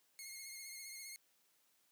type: tone with vibrato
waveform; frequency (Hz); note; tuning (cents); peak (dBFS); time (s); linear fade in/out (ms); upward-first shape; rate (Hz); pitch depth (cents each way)
10% pulse; 2150; C7; +47; -39; 0.19-1.16; 0; sine; 15; 39
effects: white hiss -75 dBFS RMS until 1.91 s + high-pass 150 Hz 12 dB/octave

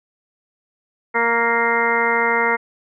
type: harmonic tone with a mistuned harmonic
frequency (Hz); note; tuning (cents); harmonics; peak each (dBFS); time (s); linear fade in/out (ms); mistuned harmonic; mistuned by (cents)
233.1; A#3; 0; 1 / 2 / 3 / 4 / 5 / 6 / 7 / 8 / 9; -30 / -22 / -29 / -21 / -28 / -23 / -33 / -23 / -22; 1.14-2.57; 20; 5; -26
effects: none

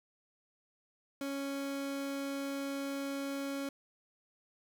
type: tone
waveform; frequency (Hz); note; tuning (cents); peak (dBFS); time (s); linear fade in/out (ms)
30% pulse; 277.1; C#4; -1; -33; 1.21-3.69; 2
effects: none

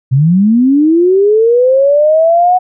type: linear sweep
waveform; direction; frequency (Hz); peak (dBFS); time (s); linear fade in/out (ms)
sine; up; 123.47 to 740; -5; 0.11-2.59; 20
effects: none

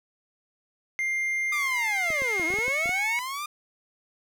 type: tone with pitch glide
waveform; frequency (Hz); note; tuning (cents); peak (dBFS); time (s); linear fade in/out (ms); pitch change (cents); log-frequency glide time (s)
triangle; 2100 to 2207; C7 to C#7; +6 to -8; -23; 0.99-3.19; 0; +86; 2.24-2.78
type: linear two-way sweep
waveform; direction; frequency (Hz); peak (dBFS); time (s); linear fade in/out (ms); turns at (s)
sawtooth; down then up; 1222 to 311.1 to 1222; -27; 1.52-3.46; 5; 2.45
type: clicks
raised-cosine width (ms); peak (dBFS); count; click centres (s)
2; -25; 9; 2.104 / 2.22 / 2.397 / 2.504 / 2.539 / 2.587 / 2.681 / 2.858 / 2.893
effects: none

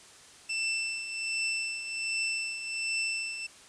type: tone with tremolo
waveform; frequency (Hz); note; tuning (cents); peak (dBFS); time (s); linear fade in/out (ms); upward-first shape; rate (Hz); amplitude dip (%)
sawtooth; 2667; E7; +20; -24; 0.49-3.47; 10; triangle; 1.3; 65
effects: white hiss -53 dBFS RMS until 3.68 s + resampled to 22050 Hz

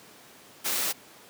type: noise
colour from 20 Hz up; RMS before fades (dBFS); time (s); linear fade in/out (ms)
white; -28; 0.64-0.93; 20
effects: pink hiss -51 dBFS RMS until 1.29 s + high-pass 200 Hz 12 dB/octave

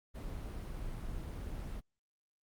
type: noise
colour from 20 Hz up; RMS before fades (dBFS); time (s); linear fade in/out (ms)
brown; -41; 0.14-1.81; 20
effects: Opus 24 kbps

